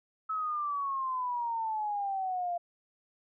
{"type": "exponential sweep", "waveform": "sine", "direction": "down", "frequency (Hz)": [1300, 689], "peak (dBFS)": -30, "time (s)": [0.29, 2.58], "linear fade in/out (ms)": 10, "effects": []}